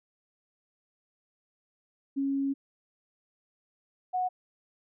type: tone pair in turn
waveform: sine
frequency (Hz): 275.1 / 734.4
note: C#4 / F#5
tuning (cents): -13 / -13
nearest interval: octave + perfect fourth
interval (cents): 1700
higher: second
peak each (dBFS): -26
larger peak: neither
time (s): 2.16-2.54 / 4.13-4.29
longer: first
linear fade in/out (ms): 20
effects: none